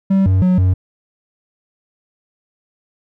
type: tone with pitch steps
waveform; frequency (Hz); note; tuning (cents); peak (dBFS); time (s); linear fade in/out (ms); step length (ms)
triangle; 193.3 / 94.2 / 183 / 92.4; G3 / F#2 / F#3 / F#2; -24 / +32 / -19 / -2; -8; 0.1-0.74; 10; 160
effects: none